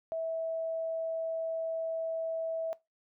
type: tone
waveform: sine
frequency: 652 Hz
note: E5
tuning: 19 cents flat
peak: -31 dBFS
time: 0.12-2.73 s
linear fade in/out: 0 ms
effects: noise-tail reverb RT60 0.2 s tail -20 dB re dry